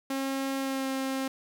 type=tone with pitch glide; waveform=sawtooth; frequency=270.2 to 266.5 Hz; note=C#4 to C4; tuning=-44 to +32 cents; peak=-25 dBFS; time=0.1-1.28 s; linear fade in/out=5 ms; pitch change=-24 cents; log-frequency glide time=0.57-0.88 s; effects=none